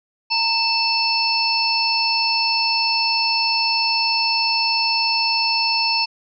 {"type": "harmonic tone with a mistuned harmonic", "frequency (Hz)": 880, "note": "A5", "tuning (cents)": 0, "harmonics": [1, 3, 5, 6], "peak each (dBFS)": [-23, -23, -22, -21], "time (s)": [0.3, 6.06], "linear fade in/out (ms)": 20, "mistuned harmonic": 1, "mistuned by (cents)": 71, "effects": []}